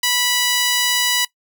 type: tone with high-pass filter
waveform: sawtooth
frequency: 983 Hz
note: B5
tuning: 8 cents flat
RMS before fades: -18 dBFS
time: 0.03-1.25 s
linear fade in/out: 5 ms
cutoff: 2600 Hz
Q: 0.86
effects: noise-tail reverb RT60 0.1 s tail -19 dB re dry